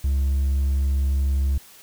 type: tone with hard clipping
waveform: sine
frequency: 68.6 Hz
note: C#2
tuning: 17 cents flat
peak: -19 dBFS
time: 0.04-1.58 s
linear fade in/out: 5 ms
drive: 2 dB
effects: white hiss -48 dBFS RMS until 1.82 s